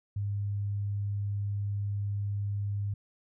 sine tone, 101.4 Hz, G#2, 41 cents flat, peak -29 dBFS, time 0.16-2.94 s, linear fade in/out 5 ms, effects none

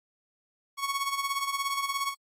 sawtooth tone with tremolo, 1108.7 Hz, C#6, in tune, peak -22 dBFS, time 0.77-2.15 s, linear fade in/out 50 ms, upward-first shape sine, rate 17 Hz, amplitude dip 65%, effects AAC 48 kbps

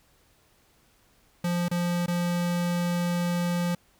square tone with dropouts, 174.61 Hz, F3, in tune, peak -25 dBFS, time 1.44-3.75 s, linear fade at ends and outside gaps 5 ms, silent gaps 1.684-1.712 / 2.062-2.08 s, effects pink hiss -63 dBFS RMS until 3.99 s

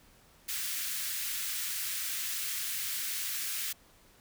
white high-pass noise, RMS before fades -35 dBFS, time 0.48-3.73 s, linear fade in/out 10 ms, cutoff 1500 Hz, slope 24 dB/octave, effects pink hiss -61 dBFS RMS until 4.2 s

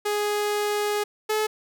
sawtooth tone pair in turn, 415.7 / 429.9 Hz, G#4 / A4, +2 / -40 cents, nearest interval minor second, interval 58 cents, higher second, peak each -19 / -18 dBFS, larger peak second, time 0.05-1.04 / 1.29-1.47 s, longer first, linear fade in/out 10 ms, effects none

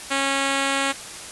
5% pulse tone, 274.2 Hz, C#4, 19 cents flat, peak -9 dBFS, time 0.1-0.93 s, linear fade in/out 20 ms, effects white hiss -36 dBFS RMS until 1.31 s + resampled to 24000 Hz

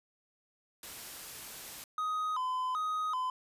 white noise, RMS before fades -45 dBFS, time 0.83-1.84 s, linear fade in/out 2 ms
triangle tone with vibrato, 1129 Hz, C#6, 31 cents sharp, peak -29 dBFS, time 1.98-3.3 s, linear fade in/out 2 ms, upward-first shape square, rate 1.3 Hz, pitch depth 180 cents each way
effects resampled to 32000 Hz

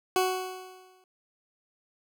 20% pulse tone with exponential decay, 371.3 Hz, F#4, 6 cents sharp, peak -16 dBFS, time 0.16-1.04 s, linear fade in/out 1 ms, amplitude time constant 190 ms, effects none

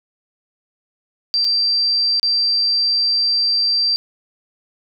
sine tone with dropouts, 4699 Hz, D8, in tune, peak -14 dBFS, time 1.34-3.96 s, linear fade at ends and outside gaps 0 ms, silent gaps 1.445-1.45 / 2.197-2.23 s, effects none

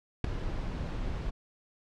brown noise with ADSR envelope, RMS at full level -22 dBFS, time 0.24-1.31 s, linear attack 4 ms, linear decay 6 ms, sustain -12 dB, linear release 20 ms, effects low-pass 5000 Hz 12 dB/octave

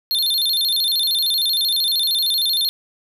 square tone with vibrato, 3902 Hz, B7, 22 cents flat, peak -17 dBFS, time 0.11-2.69 s, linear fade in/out 0 ms, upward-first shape square, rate 13 Hz, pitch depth 150 cents each way, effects none

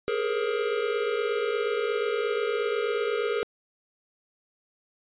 square tone cluster, 403.7 / 420.7 / 469.1 / 535 Hz, G#4 / G#4 / A#4 / C5, -49 / +22 / +11 / +38 cents, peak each -38 / -29 / -29 / -38 dBFS, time 0.08-3.43 s, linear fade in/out 0 ms, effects resampled to 8000 Hz

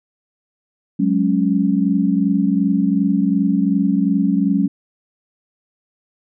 sine chord, F# suspended second, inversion none, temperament equal, 185 / 207.7 / 277.2 Hz, F#3 / G#3 / C#4, 0 / 0 / 0 cents, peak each -18 dBFS, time 0.99-4.68 s, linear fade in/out 10 ms, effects none

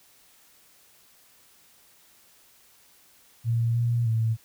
sine tone with pitch steps, 116.1 / 118.4 / 112.4 Hz, A#2 / A#2 / A2, -7 / +27 / +37 cents, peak -21 dBFS, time 3.44-4.37 s, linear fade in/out 50 ms, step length 310 ms, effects white hiss -58 dBFS RMS until 4.44 s

